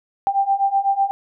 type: beating tone pair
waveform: sine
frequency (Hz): 784 / 792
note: G5 / G5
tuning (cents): 0 / +18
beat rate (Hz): 8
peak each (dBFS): -20 / -18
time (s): 0.27-1.11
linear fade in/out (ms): 0
effects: none